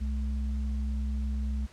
sine tone pair together, 63.99 / 215.4 Hz, C2 / A3, -38 / -37 cents, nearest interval octave + major sixth, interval 2101 cents, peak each -28 / -38 dBFS, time 0-1.67 s, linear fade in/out 20 ms, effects pink hiss -56 dBFS RMS until 1.72 s + low-pass 8000 Hz 12 dB/octave

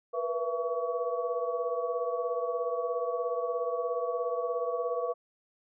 sine tone cluster, 477.2 / 494.1 / 670 / 1129 Hz, A#4 / B4 / E5 / C#6, +41 / +1 / +28 / +31 cents, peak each -35 / -32 / -35 / -37 dBFS, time 0.13-5.14 s, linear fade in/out 20 ms, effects none

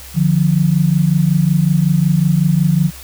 sine tone pair together, 149.8 / 175.22 Hz, D3 / F3, +35 / +6 cents, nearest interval minor third, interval 271 cents, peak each -13 dBFS, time 0.14-2.91 s, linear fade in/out 50 ms, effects added 66 Hz sine -36 dBFS peak until 3.03 s + white hiss -36 dBFS RMS until 3.03 s

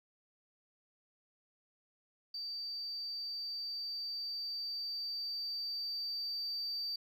sine tone with level ramp, 4638 Hz, D8, 22 cents flat, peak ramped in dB -38 to -34 dBFS, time 2.34-6.96 s, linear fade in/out 5 ms, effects tanh soft clip ceiling -33 dBFS + 12-bit

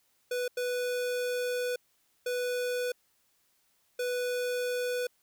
square tone bursts at uneven times, 493.9 Hz, B4, in tune, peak -30 dBFS, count 4, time 0.31-0.48 / 0.57-1.76 / 2.26-2.92 / 3.99-5.07 s, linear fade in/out 5 ms, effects white hiss -71 dBFS RMS until 5.22 s

